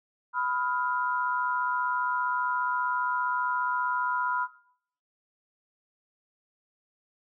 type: tone cluster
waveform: sine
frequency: 992 / 1274 / 1409 Hz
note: B5 / D#6 / F6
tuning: +7 / +41 / +15 cents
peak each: -28 / -34 / -30 dBFS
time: 0.33-4.48 s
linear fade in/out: 50 ms
effects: noise-tail reverb RT60 0.6 s tail -17 dB re dry